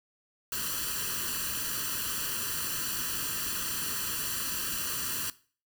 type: noise with comb filter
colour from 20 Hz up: white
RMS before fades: -33 dBFS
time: 0.52-5.3 s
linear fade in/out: 2 ms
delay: 0.68 ms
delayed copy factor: +0.85
effects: noise-tail reverb RT60 0.4 s tail -18 dB re dry